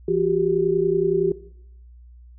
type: tone cluster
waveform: sine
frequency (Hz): 168.3 / 365.2 / 395.9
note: E3 / F#4 / G4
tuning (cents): +36 / -23 / +17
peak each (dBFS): -28 / -21 / -21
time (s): 0.08-1.32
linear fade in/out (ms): 5
effects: noise-tail reverb RT60 0.7 s tail -17 dB re dry + added 60 Hz sine -43 dBFS peak until 2.38 s